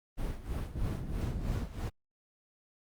brown noise with tremolo, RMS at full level -34 dBFS, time 0.17-1.9 s, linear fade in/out 20 ms, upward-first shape sine, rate 3.1 Hz, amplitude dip 75%
white low-pass noise, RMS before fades -37 dBFS, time 0.74-1.66 s, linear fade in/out 20 ms, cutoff 130 Hz, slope 12 dB/octave
effects Opus 32 kbps

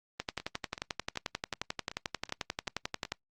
two click trains, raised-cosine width 0.2 ms, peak -23 / -15 dBFS, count 8 / 34, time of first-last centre 0.4-3.052 / 0.2-3.12 s, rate 2.64 / 11.3 Hz, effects noise-tail reverb RT60 0.1 s tail -22 dB re dry + Opus 24 kbps

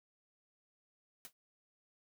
white noise with exponential decay, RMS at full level -45 dBFS, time 1.25-1.33 s, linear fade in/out 0 ms, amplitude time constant 16 ms, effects none

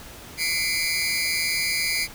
sawtooth tone cluster, 2041 / 2202 / 2361 / 4893 Hz, C7 / C#7 / D7 / D#8, -44 / -12 / +9 / -30 cents, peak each -25 dBFS, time 0.37-2.08 s, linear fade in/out 50 ms, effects pink hiss -42 dBFS RMS until 2.14 s

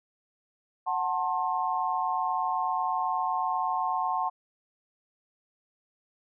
sine chord, F# diminished, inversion none, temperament just, 740 / 888 / 1065.6 Hz, F#5 / A5 / C6, 0 / +16 / +31 cents, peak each -30 dBFS, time 0.86-4.3 s, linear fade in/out 20 ms, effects none

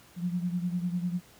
sine beating tone pair, 175.1 / 185.1 Hz, F3 / F#3, +5 / +1 cents, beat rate 10 Hz, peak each -29 / -34 dBFS, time 0.16-1.21 s, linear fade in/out 50 ms, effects pink hiss -56 dBFS RMS until 1.39 s + high-pass 60 Hz 12 dB/octave

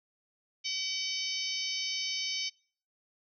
harmonic tone with a mistuned harmonic, 761 Hz, F#5, 48 cents sharp, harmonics 3 / 4 / 5 / 6 / 7 / 8, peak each -39 / -38 / -41 / -39 / -37 / -41 dBFS, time 0.64-2.5 s, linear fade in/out 20 ms, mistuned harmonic 5, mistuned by -35 cents, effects noise-tail reverb RT60 0.5 s tail -25 dB re dry

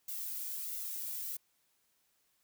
violet noise with flanger, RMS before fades -40 dBFS, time 0.08-1.37 s, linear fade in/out 5 ms, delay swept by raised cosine 1.4 to 2.12 ms, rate 1.5 Hz, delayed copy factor +0.55, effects white hiss -75 dBFS RMS until 2.43 s

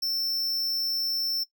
square tone, 5370 Hz, E8, 31 cents sharp, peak -25 dBFS, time 0.02-1.44 s, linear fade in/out 10 ms, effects noise-tail reverb RT60 0.1 s tail -19 dB re dry

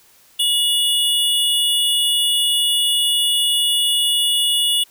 square tone pair together, 2900 / 3449 Hz, F#7 / A7, -35 / -35 cents, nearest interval minor third, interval 300 cents, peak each -18 / -19 dBFS, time 0.39-4.84 s, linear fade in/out 10 ms, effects white hiss -52 dBFS RMS until 4.9 s

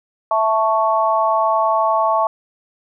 sine chord, A major, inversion second, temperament equal, 659.3 / 880 / 1108.7 Hz, E5 / A5 / C#6, 0 / 0 / 0 cents, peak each -18 dBFS, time 0.31-2.27 s, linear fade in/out 2 ms, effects none

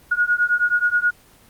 sine beating tone pair, 1440 / 1449.4 Hz, F#6 / F#6, -47 / -36 cents, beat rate 9.4 Hz, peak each -19 dBFS, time 0.11-1.11 s, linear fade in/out 10 ms, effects pink hiss -51 dBFS RMS until 1.49 s + Opus 24 kbps

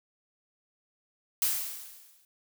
blue noise with exponential decay, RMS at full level -25 dBFS, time 1.42-2.25 s, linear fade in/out 1 ms, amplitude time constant 180 ms, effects none

